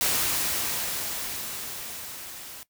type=noise with level ramp; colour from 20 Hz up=white; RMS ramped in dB=-24 to -42 dBFS; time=0.01-2.63 s; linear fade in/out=0 ms; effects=noise-tail reverb RT60 0.1 s tail -18 dB re dry